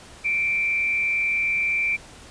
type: tone with frequency modulation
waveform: sine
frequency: 2345 Hz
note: D7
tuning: 3 cents flat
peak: -20 dBFS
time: 0.24-1.97 s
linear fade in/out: 20 ms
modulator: 152 Hz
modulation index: 0.37
effects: pink hiss -45 dBFS RMS until 2.3 s + resampled to 22050 Hz